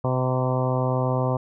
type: harmonic tone with a mistuned harmonic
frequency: 128.1 Hz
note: C3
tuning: 36 cents flat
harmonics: 1 / 2 / 3 / 4 / 5 / 6 / 7 / 8 / 9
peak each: -23 / -30 / -32 / -28 / -30 / -34 / -33 / -33 / -37 dBFS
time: 0.04-1.37 s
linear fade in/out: 5 ms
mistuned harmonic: 7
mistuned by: +29 cents
effects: none

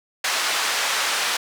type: band-pass noise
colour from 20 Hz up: pink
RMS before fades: -23 dBFS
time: 0.24-1.37 s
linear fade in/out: 5 ms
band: 1000 to 7500 Hz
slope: 12 dB/octave
effects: none

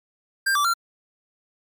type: tone with pitch steps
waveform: square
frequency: 1589 / 1163 / 1372 Hz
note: G6 / D6 / F6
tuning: +23 / -17 / -31 cents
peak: -19 dBFS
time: 0.46-0.739 s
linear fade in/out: 10 ms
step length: 93 ms
effects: MP3 96 kbps

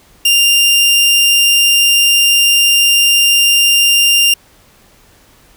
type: tone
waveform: sawtooth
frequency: 2794 Hz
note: F7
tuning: in tune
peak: -4 dBFS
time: 0.25-4.34 s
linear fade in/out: 5 ms
effects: pink hiss -47 dBFS RMS until 5.56 s

